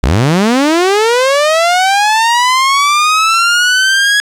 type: linear sweep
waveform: sawtooth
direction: up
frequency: 51 to 1676 Hz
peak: -4 dBFS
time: 0.03-4.2 s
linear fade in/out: 0 ms
effects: low-pass 8000 Hz 12 dB/octave + 7-bit

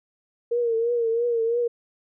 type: tone with vibrato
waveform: sine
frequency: 466.2 Hz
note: A#4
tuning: in tune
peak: -20 dBFS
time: 0.51-1.68 s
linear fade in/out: 10 ms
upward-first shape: triangle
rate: 3 Hz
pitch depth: 70 cents each way
effects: none

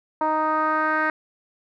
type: tone with low-pass filter sweep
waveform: 10% pulse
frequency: 311.1 Hz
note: D#4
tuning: in tune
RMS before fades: -22 dBFS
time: 0.21-1.1 s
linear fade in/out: 2 ms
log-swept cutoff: 970 to 1700 Hz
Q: 3.2
effects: none

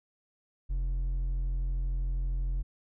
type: tone with hard clipping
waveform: sine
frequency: 43.65 Hz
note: F1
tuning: in tune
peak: -29 dBFS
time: 0.69-2.63 s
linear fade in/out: 20 ms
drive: 4 dB
effects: none

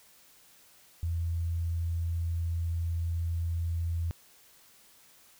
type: tone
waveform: sine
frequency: 84 Hz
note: E2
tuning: 33 cents sharp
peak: -28 dBFS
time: 1.03-4.11 s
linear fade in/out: 0 ms
effects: white hiss -59 dBFS RMS until 5.39 s

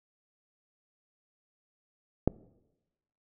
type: click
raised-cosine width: 2 ms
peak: -9 dBFS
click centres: 2.276 s
effects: noise-tail reverb RT60 1.0 s tail -22 dB re dry

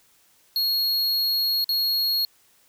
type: tone with dropouts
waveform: square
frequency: 4305 Hz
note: C8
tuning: 49 cents sharp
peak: -21 dBFS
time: 0.56-2.25 s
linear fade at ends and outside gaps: 1 ms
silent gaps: 1.643-1.691 s
effects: white hiss -60 dBFS RMS until 2.68 s

